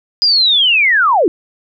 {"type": "linear sweep", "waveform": "sine", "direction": "down", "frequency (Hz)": [4978, 293.7], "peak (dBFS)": -8, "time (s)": [0.22, 1.28], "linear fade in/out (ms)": 0, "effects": []}